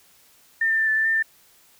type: tone with pitch steps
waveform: sine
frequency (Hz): 1805 / 1791 / 1779 / 1753 / 1768 / 1800 / 1785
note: A6 / A6 / A6 / A6 / A6 / A6 / A6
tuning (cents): +44 / +30 / +19 / -7 / +8 / +39 / +24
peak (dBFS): -18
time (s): 0.61-1.226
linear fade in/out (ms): 5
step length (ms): 88
effects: white hiss -56 dBFS RMS until 1.79 s